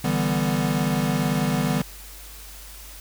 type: chord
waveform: square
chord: E minor seventh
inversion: third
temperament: equal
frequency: 146.83 / 164.81 / 196 / 246.9 Hz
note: D3 / E3 / G3 / B3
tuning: 0 / 0 / 0 / 0 cents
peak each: -27 dBFS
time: 0.04-1.82 s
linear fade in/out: 5 ms
effects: added 50 Hz sine -42 dBFS peak until 3 s + white hiss -43 dBFS RMS until 3 s